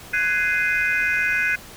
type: chord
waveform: sine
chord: Ab dominant seventh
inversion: third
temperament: just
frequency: 1495.1 / 1661.2 / 2077 / 2492 Hz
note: Gb6 / Ab6 / C7 / Eb7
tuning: +18 / 0 / -13 / +2 cents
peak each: -22 / -24 / -24 / -23 dBFS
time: 0.13-1.56 s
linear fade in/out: 10 ms
effects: tanh soft clip ceiling -11 dBFS + pink hiss -41 dBFS RMS until 1.76 s